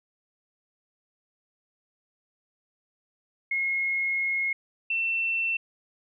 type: tone pair in turn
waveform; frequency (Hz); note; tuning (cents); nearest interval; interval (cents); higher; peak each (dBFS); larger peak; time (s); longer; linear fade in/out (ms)
sine; 2160 / 2690; C#7 / E7; -45 / +34; major third; 379; second; -24; neither; 3.51-4.53 / 4.9-5.57; first; 5
effects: none